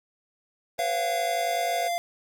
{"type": "chord", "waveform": "square", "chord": "B suspended second", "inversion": "none", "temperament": "equal with one note detuned", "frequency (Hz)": [493.9, 544.5, 740], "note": ["B4", "C#5", "F#5"], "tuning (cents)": [0, -31, 0], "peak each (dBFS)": -36, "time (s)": [0.78, 1.89], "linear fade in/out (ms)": 20}
{"type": "tone with pitch glide", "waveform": "square", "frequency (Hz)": [687, 692.6], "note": ["F5", "F5"], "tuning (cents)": [-29, -15], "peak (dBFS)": -26, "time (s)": [0.79, 1.98], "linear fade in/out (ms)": 0, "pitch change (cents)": 14, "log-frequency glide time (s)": [1.21, 1.65]}
{"effects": []}